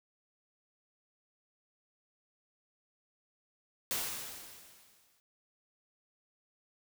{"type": "noise with exponential decay", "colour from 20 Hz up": "white", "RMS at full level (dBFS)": -33, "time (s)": [3.91, 5.2], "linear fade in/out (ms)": 0, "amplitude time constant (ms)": 280, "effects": []}